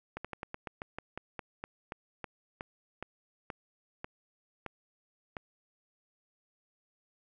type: slowing click train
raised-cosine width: 0.5 ms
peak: -23 dBFS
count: 19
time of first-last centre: 0.17-5.368 s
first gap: 76 ms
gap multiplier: 1.14
effects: none